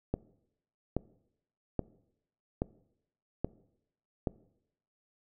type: click train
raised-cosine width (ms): 2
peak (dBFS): -16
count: 6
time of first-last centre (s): 0.14-4.272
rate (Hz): 1.21
effects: noise-tail reverb RT60 0.8 s tail -21 dB re dry